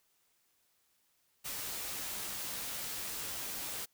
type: noise with comb filter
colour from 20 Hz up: white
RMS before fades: -40 dBFS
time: 1.44-3.86 s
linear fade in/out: 20 ms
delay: 12 ms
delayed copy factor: -0.5
effects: white hiss -74 dBFS RMS until 3.93 s